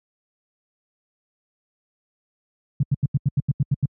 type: tone bursts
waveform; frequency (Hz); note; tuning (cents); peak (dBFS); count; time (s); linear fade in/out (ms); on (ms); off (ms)
sine; 138.59; C#3; 0; -15; 10; 2.8-3.857; 5; 31; 83
effects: high-pass 60 Hz 12 dB/octave